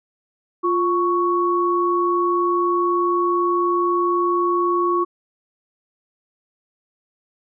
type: tone pair together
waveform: sine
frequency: 350.3 / 1112 Hz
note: F4 / C#6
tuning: +5 / +5 cents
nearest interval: octave + minor sixth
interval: 2000 cents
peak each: -19 dBFS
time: 0.63-5.05 s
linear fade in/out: 20 ms
effects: none